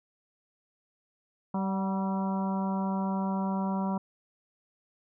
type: harmonic tone with a mistuned harmonic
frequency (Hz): 193.2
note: G3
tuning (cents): -25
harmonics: 1 / 2 / 3 / 4 / 5 / 6 / 7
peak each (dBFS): -28 / -43 / -40 / -39 / -36 / -45 / -47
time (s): 1.54-3.98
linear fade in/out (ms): 5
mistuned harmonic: 4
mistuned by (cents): -38
effects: none

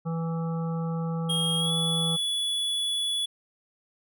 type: harmonic tone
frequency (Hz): 164.81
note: E3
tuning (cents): 0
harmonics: 1 / 3 / 5 / 7 / 8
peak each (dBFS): -27 / -37 / -41 / -44 / -45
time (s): 0.05-2.17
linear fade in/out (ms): 20
type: tone with pitch glide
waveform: square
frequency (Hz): 3253 to 3411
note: G#7 to G#7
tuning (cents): -37 to +46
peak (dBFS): -26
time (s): 1.29-3.26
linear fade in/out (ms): 10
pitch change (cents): +83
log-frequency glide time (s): 1.58-1.73
effects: none

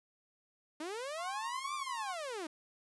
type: linear two-way sweep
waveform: sawtooth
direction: up then down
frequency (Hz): 293.7 to 1200 to 293.7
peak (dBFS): -35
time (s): 0.8-2.47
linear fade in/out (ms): 5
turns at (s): 1.75
type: tone with tremolo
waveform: sine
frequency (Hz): 1076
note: C6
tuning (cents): +48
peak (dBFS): -37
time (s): 1.17-2.16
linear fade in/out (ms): 50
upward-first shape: triangle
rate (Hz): 11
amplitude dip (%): 60
effects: resampled to 24000 Hz + 11-bit

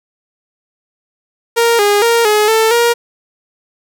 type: tone with pitch steps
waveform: sawtooth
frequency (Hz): 466.2 / 410.1 / 465.8 / 422.5 / 444.1 / 471.6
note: A#4 / G#4 / A#4 / G#4 / A4 / A#4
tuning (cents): 0 / -22 / -1 / +30 / +16 / +20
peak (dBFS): -5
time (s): 1.56-2.94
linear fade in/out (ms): 20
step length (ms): 230
effects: none

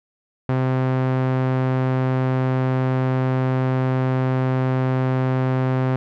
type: tone with low-pass filter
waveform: sawtooth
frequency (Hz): 129.8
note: C3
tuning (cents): -13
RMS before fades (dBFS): -20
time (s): 0.49-5.96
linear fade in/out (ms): 0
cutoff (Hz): 1700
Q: 0.67
effects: none

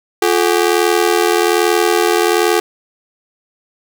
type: ring-modulated tone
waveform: sawtooth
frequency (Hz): 392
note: G4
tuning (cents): 0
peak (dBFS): -4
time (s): 0.22-2.6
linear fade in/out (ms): 2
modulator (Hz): 40.6
effects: none

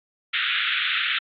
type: band-pass noise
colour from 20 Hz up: white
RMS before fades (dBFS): -24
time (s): 0.33-1.19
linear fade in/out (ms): 10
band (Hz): 1300 to 3700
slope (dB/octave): 96
effects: AAC 48 kbps

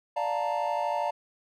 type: chord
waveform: triangle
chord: Bb major seventh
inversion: first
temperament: equal with one note detuned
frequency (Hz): 587.3 / 701.7 / 880 / 932.3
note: D5 / F5 / A5 / Bb5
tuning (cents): 0 / +8 / 0 / 0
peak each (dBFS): -30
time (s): 0.16-1.11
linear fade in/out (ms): 10
effects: none

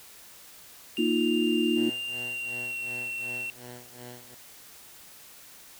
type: tone with pitch glide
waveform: triangle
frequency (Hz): 2794 to 2718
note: F7 to F7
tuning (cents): 0 to -48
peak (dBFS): -30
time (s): 0.97-3.5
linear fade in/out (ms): 0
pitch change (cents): -48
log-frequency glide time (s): 2.02-2.94
type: chord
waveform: sine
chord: Bb suspended fourth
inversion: none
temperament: equal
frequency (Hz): 233.1 / 311.1 / 349.2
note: Bb3 / Eb4 / F4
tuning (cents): 0 / 0 / 0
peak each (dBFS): -27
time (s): 0.98-1.9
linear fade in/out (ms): 10
type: tone with tremolo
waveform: 10% pulse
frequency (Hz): 122.8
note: B2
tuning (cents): -9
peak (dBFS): -33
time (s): 1.76-4.35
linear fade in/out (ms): 10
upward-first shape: sine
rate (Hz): 2.7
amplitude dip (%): 85
effects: white hiss -50 dBFS RMS until 5.79 s

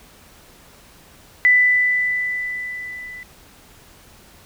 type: tone with level ramp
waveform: sine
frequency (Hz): 1990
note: B6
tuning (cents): +13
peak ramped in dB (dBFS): -9 to -33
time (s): 1.45-3.23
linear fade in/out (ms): 0
effects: pink hiss -48 dBFS RMS until 4.45 s

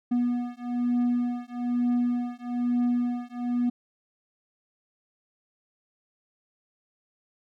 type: beating tone pair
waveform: triangle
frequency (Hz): 242.7 / 243.8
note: B3 / B3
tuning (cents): -30 / -22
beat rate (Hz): 1.1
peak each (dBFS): -25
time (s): 0.11-3.7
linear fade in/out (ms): 10
effects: none

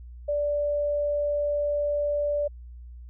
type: tone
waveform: sine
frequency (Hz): 584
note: D5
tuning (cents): -10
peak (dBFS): -23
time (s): 0.28-2.48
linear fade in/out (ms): 10
effects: added 60 Hz sine -40 dBFS peak until 3.09 s

